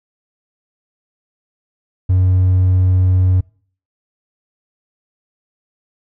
triangle tone, 92.5 Hz, F#2, in tune, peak -7 dBFS, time 2.09-3.41 s, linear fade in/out 10 ms, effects noise-tail reverb RT60 0.5 s tail -26 dB re dry + tanh soft clip ceiling -3 dBFS

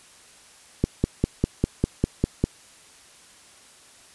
click train, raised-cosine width 3 ms, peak -6 dBFS, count 9, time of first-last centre 0.84-2.44 s, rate 5 Hz, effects white hiss -51 dBFS RMS until 4.14 s + resampled to 24000 Hz

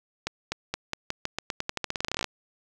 accelerating click train, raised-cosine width 0.2 ms, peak -11 dBFS, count 24, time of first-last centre 0.27-2.243 s, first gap 250 ms, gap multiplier 0.88, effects none

